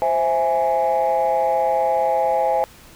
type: chord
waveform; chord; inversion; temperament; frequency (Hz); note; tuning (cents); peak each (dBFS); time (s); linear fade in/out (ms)
sine; C augmented; none; equal; 523.3 / 659.3 / 830.6; C5 / E5 / G#5; 0 / 0 / 0; -20 / -20 / -18; 0.02-2.64; 0
effects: tanh soft clip ceiling -11 dBFS + pink hiss -46 dBFS RMS until 2.95 s